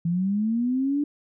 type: linear sweep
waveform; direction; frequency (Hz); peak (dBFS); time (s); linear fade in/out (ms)
sine; up; 164.81 to 295.2; -21; 0.05-1.04; 5
effects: none

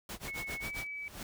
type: noise with tremolo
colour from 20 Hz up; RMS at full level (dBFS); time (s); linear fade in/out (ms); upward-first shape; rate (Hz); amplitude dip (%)
pink; -40; 0.09-0.87; 2; sine; 7.5; 95
type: tone with pitch glide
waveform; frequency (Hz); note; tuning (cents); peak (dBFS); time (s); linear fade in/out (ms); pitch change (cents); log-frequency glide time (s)
sine; 2200 to 2291; C#7 to D7; -14 to -44; -38; 0.28-1.08; 0; +70; 0.6-0.68
type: noise with exponential growth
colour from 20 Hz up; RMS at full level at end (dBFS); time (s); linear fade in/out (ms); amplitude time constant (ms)
pink; -40; 0.86-1.23; 2; 80
effects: none

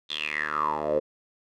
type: tone with band-pass filter sweep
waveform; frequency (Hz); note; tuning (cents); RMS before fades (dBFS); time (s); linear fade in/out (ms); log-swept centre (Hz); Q
10% pulse; 75.8; D#2; -45; -28; 0.09-1; 20; 3700 to 490; 9.5
effects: none

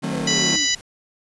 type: chord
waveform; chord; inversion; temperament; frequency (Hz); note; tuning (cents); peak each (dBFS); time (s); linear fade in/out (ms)
40% pulse; D# diminished seventh; none; just; 155.56 / 186.68 / 224 / 268.8; D#3 / F#3 / A3 / C4; 0 / +16 / +31 / +47; -28; 0.02-0.57; 20
type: linear sweep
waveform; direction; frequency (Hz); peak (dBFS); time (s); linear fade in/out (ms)
sine; down; 538 to 261.6; -30; 0.09-0.68; 50
type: noise with tremolo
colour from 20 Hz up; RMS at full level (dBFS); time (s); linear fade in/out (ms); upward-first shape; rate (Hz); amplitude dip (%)
pink; -41; 0.11-0.81; 0; triangle; 4.5; 35
type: harmonic tone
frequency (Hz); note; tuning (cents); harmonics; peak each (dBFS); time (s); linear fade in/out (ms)
987.8; B5; 0; 2 / 3 / 4 / 5 / 6 / 7; -25 / -25 / -25 / -25 / -25 / -25; 0.27-0.75; 5
effects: resampled to 24000 Hz

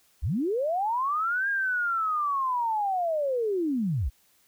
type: linear two-way sweep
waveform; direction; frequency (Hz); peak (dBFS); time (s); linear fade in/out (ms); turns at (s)
sine; up then down; 46.25 to 1633 to 46.36; -24; 0.22-4.1; 20; 1.49
effects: white hiss -64 dBFS RMS until 4.47 s

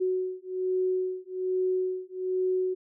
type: beating tone pair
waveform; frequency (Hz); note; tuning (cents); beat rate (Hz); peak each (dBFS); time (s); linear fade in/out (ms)
sine; 370 / 371.2; F#4 / F#4; 0 / +6; 1.2; -29; 0-2.75; 20
effects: none

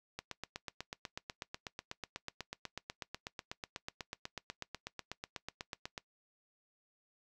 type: click train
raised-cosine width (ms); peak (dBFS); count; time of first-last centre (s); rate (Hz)
0.2; -23; 48; 0.19-5.978; 8.12
effects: noise-tail reverb RT60 0.1 s tail -20 dB re dry

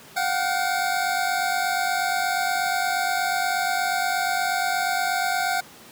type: tone pair together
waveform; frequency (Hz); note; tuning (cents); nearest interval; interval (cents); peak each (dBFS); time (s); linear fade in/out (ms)
25% pulse; 714 / 762.4; F5 / G5; +38 / -48; minor second; 114; -21; 0.16-5.61; 10
effects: pink hiss -46 dBFS RMS until 5.91 s + high-pass 150 Hz 12 dB/octave

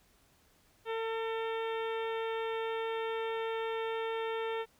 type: harmonic tone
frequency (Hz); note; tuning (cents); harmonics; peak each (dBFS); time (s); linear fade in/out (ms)
450.4; A4; +40; 1 / 2 / 3 / 4 / 5 / 6 / 7 / 8; -34 / -40 / -44 / -46 / -48 / -50 / -51 / -52; 0.85-4.66; 50
effects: pink hiss -67 dBFS RMS until 4.79 s

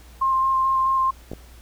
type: tone with vibrato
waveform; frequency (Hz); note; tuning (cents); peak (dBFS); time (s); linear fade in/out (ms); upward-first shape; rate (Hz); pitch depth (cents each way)
sine; 1059; C6; +21; -17; 0.21-1.11; 10; square; 4.6; 10
type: clicks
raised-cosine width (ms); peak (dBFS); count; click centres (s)
2; -19; 2; 1.316 / 1.334
effects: added 60 Hz sine -44 dBFS peak until 1.61 s + pink hiss -51 dBFS RMS until 1.61 s

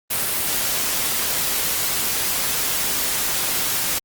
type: noise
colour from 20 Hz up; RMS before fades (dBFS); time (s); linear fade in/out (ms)
white; -22; 0.1-3.99; 10
effects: Opus 32 kbps

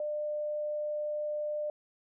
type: tone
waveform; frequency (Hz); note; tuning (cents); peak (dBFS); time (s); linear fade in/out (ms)
sine; 599; D5; +34; -31; 0-1.7; 2
effects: none

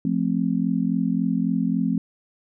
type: chord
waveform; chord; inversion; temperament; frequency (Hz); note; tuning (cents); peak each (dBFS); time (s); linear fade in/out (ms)
sine; F major; none; just; 174.61 / 218.3 / 261.9; F3 / A3 / C4; 0 / -13 / +2; -24; 0.05-1.98; 2
effects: none

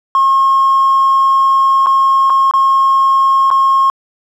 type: tone with dropouts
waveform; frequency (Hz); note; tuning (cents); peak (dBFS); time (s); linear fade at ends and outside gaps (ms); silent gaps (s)
triangle; 1079; C#6; -47; -4; 0.15-3.9; 1; 1.861-1.868 / 2.298-2.302 / 2.511-2.537 / 3.503-3.512
effects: tanh soft clip ceiling -4 dBFS

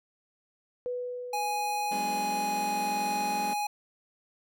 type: tone with exponential decay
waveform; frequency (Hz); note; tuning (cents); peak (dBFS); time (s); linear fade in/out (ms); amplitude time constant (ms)
sine; 493.9; B4; 0; -29; 0.86-3.35; 0; 540
type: tone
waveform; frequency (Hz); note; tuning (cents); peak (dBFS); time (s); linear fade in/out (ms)
square; 830.6; G#5; 0; -29; 1.33-3.67; 5
type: chord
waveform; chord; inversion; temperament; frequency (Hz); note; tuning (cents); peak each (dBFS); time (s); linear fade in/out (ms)
sawtooth; G# half-diminished seventh; third; just; 186.89 / 207.7 / 249.2 / 299; F#3 / G#3 / B3 / D4; +18 / 0 / +16 / +31; -39 / -35 / -38 / -40; 1.91-3.54; 10
effects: none

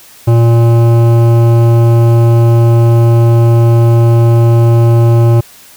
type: tone with hard clipping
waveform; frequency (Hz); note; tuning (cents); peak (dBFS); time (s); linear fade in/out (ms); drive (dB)
sine; 116.54; A#2; 0; -6; 0.27-5.41; 10; 14
effects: white hiss -38 dBFS RMS until 5.76 s

